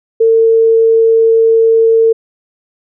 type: tone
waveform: sine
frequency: 451.8 Hz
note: A4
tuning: 46 cents sharp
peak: -5 dBFS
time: 0.2-2.13 s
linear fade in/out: 10 ms
effects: none